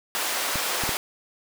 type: high-pass noise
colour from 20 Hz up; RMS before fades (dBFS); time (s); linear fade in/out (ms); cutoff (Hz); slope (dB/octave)
pink; -27; 0.15-0.97; 0; 660; 12
type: clicks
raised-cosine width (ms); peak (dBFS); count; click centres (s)
3; -18; 3; 0.557 / 0.837 / 0.892
effects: none